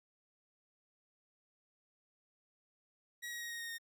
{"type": "tone with pitch steps", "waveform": "sawtooth", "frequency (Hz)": [1910, 1896.8, 1883.7, 1870.7, 1857.8, 1844.9], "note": ["A#6", "A#6", "A#6", "A#6", "A#6", "A#6"], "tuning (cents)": [42, 30, 18, 6, -6, -18], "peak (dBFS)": -38, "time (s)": [3.22, 3.784], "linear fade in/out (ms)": 20, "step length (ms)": 94, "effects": []}